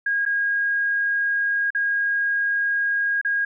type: tone with dropouts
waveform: sine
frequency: 1633 Hz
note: G#6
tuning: 30 cents flat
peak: -19 dBFS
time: 0.06-3.45 s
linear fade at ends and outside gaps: 5 ms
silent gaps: 0.253-0.261 / 1.705-1.748 / 3.214-3.248 s
effects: none